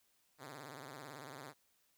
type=tone with vibrato; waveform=5% pulse; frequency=140.1 Hz; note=C#3; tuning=19 cents sharp; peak=-37 dBFS; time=0.38-1.54 s; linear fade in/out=50 ms; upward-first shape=sine; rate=18 Hz; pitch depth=170 cents each way; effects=white hiss -75 dBFS RMS until 1.97 s